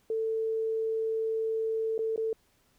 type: tone with dropouts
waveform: sine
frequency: 444.9 Hz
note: A4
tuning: 19 cents sharp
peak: -27 dBFS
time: 0.1-2.33 s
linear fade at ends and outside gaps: 2 ms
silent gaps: 1.98-1.99 / 2.161-2.177 s
effects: pink hiss -68 dBFS RMS until 2.78 s